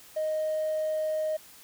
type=tone; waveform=triangle; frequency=622.3 Hz; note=D#5; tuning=in tune; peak=-23 dBFS; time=0.16-1.37 s; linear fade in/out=10 ms; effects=tanh soft clip ceiling -23 dBFS + white hiss -52 dBFS RMS until 1.63 s